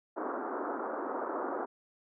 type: band-pass noise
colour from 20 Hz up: pink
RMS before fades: -36 dBFS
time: 0.16-1.66 s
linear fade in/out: 20 ms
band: 270 to 1400 Hz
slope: 48 dB/octave
effects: none